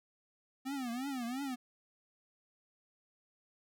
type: tone with vibrato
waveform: square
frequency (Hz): 256.3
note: C4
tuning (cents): -36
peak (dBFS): -37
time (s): 0.65-1.56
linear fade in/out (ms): 20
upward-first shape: triangle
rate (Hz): 2.9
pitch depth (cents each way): 200
effects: none